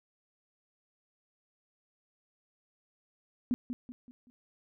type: tone with echo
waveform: sine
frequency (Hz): 246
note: B3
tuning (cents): -7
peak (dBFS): -25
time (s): 3.51-3.54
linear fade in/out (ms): 0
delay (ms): 190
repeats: 4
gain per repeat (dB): -8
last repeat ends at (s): 4.3
effects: none